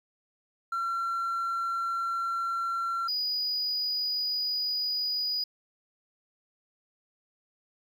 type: tone pair in turn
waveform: triangle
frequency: 1362 / 4927 Hz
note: F6 / D#8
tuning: -44 / -18 cents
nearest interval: octave + minor seventh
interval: 2226 cents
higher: second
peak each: -25 dBFS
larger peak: neither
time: 0.72-3.08 / 3.08-5.44 s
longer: neither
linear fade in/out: 5 ms
effects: tanh soft clip ceiling -23 dBFS + 11-bit